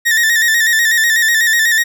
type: tone with vibrato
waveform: 40% pulse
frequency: 1823 Hz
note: A#6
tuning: 39 cents flat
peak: -9 dBFS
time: 0.05-1.84 s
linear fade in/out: 20 ms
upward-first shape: square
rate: 8.1 Hz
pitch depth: 53 cents each way
effects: none